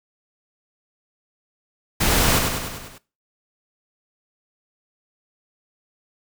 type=noise with echo; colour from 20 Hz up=pink; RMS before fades=-19 dBFS; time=2-2.39 s; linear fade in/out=10 ms; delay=99 ms; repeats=6; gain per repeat=-4 dB; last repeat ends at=2.984 s; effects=noise-tail reverb RT60 0.3 s tail -20 dB re dry